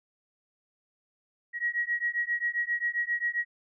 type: beating tone pair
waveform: sine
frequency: 1900 / 1907.5 Hz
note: A#6 / A#6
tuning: +33 / +39 cents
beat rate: 7.5 Hz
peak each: -30 dBFS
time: 1.53-3.45 s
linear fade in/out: 50 ms
effects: none